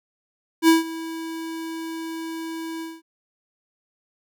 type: tone with ADSR envelope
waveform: square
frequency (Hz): 326.3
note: E4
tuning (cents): -18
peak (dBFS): -11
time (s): 0.62-3.02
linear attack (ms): 62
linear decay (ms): 150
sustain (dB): -19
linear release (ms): 210
effects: none